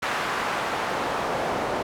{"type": "noise with band-pass filter sweep", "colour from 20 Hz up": "pink", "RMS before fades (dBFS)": -27, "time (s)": [0.02, 1.83], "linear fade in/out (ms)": 10, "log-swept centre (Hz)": [1300, 640], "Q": 1, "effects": []}